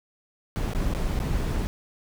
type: noise with dropouts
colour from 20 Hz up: brown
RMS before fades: -26 dBFS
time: 0.56-1.67 s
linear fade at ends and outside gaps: 0 ms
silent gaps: 0.734-0.749 / 0.937-0.949 / 1.191-1.201 s
effects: none